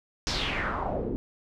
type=noise with low-pass filter sweep; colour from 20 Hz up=pink; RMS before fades=-30 dBFS; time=0.27-1.16 s; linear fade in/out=0 ms; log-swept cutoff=5700 to 310 Hz; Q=3.8; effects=none